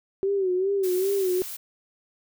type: tone with vibrato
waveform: sine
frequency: 380.9 Hz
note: G4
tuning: 50 cents flat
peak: -21 dBFS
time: 0.23-1.42 s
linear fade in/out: 0 ms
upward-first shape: sine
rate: 2.5 Hz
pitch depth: 89 cents each way
type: noise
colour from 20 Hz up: blue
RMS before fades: -36 dBFS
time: 0.83-1.57 s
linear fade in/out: 10 ms
effects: none